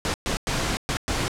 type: noise bursts at uneven times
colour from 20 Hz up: pink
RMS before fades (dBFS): -25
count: 5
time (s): 0.05-0.14 / 0.26-0.37 / 0.47-0.77 / 0.89-0.97 / 1.08-1.28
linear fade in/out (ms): 0
effects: low-pass 8000 Hz 12 dB/octave